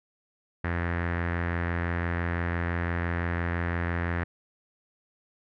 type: tone with low-pass filter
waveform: sawtooth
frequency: 85.9 Hz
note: F2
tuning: 28 cents flat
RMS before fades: -29 dBFS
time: 0.64-4.24 s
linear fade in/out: 5 ms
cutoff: 1800 Hz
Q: 4.3
effects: none